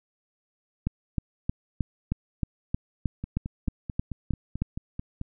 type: two click trains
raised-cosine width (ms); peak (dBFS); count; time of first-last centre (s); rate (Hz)
5; -13 / -20; 13 / 10; 0.87-4.62 / 3.24-5.214; 3.2 / 4.56
effects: none